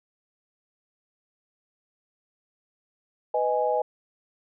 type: chord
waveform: sine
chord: G# minor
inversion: first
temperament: just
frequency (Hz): 498.4 / 623 / 830.6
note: B4 / D#5 / G#5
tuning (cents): +16 / +2 / 0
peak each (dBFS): -26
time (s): 3.34-3.82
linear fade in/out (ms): 5
effects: none